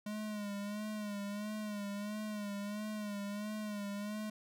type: tone with vibrato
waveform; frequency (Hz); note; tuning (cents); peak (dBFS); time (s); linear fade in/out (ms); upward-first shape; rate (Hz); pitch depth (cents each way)
square; 207.7; G#3; 0; -39; 0.06-4.3; 5; sine; 1.5; 54
effects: none